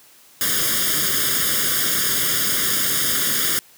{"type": "noise with comb filter", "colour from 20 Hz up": "white", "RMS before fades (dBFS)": -20, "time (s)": [0.41, 3.59], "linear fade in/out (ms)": 0, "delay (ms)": 0.59, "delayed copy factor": 1, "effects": ["white hiss -50 dBFS RMS until 3.77 s", "high-pass 100 Hz 12 dB/octave"]}